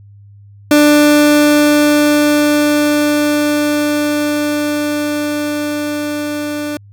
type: tone with level ramp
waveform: 30% pulse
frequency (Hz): 295.8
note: D4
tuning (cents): +13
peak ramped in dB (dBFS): -3 to -16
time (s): 0.71-6.77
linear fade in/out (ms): 2
effects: added 101 Hz sine -37 dBFS peak until 6.92 s